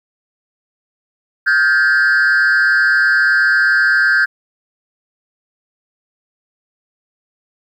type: tone with frequency modulation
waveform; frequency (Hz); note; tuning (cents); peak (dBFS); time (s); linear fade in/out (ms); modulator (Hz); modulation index
sine; 1568; G6; 0; -7; 1.46-4.26; 20; 137; 0.94
effects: tanh soft clip ceiling -9 dBFS + 8-bit